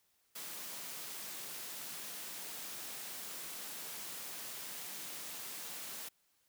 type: high-pass noise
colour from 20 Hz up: white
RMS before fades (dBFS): -45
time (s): 0.35-6.09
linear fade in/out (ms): 10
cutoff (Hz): 130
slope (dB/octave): 48
effects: white hiss -75 dBFS RMS until 6.48 s